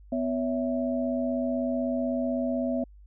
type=tone cluster; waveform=sine; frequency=250.5 / 561 / 657 Hz; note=B3 / C#5 / E5; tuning=+25 / +21 / -6 cents; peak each=-27 / -33 / -31 dBFS; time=0.12-2.84 s; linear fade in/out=5 ms; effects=added 50 Hz sine -48 dBFS peak until 3.06 s